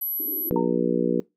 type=tone; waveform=sine; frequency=11780 Hz; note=F#9; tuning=9 cents flat; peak=-25 dBFS; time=0.01-0.5 s; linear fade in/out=10 ms
type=band-pass noise; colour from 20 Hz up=white; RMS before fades=-38 dBFS; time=0.19-0.59 s; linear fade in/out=10 ms; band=270 to 370 Hz; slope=48 dB/octave
type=harmonic tone; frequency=60 Hz; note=B1; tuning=49 cents flat; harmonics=3 / 4 / 5 / 6 / 7 / 8; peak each=-27 / -27 / -27 / -27 / -27 / -27 dBFS; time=0.51-1.2 s; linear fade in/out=0 ms
type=tone with exponential decay; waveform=sine; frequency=918 Hz; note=A#5; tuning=27 cents flat; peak=-23 dBFS; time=0.56-0.79 s; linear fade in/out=2 ms; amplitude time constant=48 ms
effects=noise-tail reverb RT60 0.2 s tail -22 dB re dry